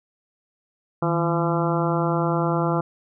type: harmonic tone with a mistuned harmonic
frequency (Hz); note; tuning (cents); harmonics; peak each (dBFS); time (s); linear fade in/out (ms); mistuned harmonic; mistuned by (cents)
170; F3; -46; 1 / 2 / 3 / 4 / 5 / 6 / 7 / 8; -23 / -26 / -28 / -29 / -30 / -31 / -31 / -32; 1.02-2.81; 5; 1; -110
effects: none